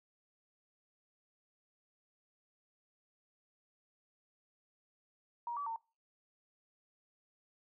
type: tone with pitch steps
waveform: sine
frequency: 947 / 1148 / 908 Hz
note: A#5 / D6 / A#5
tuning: +27 / -40 / -46 cents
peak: -36 dBFS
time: 5.47-5.761 s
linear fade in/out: 2 ms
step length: 97 ms
effects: noise-tail reverb RT60 0.3 s tail -23 dB re dry